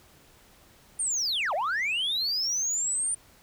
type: linear two-way sweep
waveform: sine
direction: down then up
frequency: 9140 to 548 to 9140 Hz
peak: -23 dBFS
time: 0.99-3.15 s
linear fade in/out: 10 ms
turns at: 1.54 s
effects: tanh soft clip ceiling -24 dBFS + pink hiss -57 dBFS RMS until 3.42 s